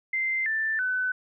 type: tone with pitch steps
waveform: sine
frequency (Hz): 2082 / 1771.1 / 1506.6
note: C7 / A6 / F#6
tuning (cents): -9 / +11 / +31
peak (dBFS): -24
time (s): 0.13-1.12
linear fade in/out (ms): 5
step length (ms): 330
effects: none